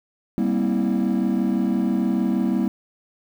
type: chord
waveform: triangle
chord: C dominant seventh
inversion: second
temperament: just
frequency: 196.22 / 235.5 / 261.6 / 327 Hz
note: G3 / Bb3 / C4 / E4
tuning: +2 / +18 / 0 / -14 cents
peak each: -20 / -20 / -23 / -23 dBFS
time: 0.38-2.68 s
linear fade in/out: 0 ms
effects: tanh soft clip ceiling -12 dBFS + 8-bit